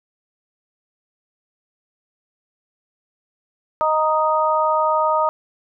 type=harmonic tone; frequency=311.2 Hz; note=D#4; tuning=in tune; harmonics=2 / 3 / 4; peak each=-20 / -19 / -20 dBFS; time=3.81-5.29 s; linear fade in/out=0 ms; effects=none